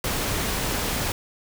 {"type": "noise", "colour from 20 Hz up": "pink", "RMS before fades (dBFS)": -26, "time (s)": [0.04, 1.12], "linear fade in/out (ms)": 2, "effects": []}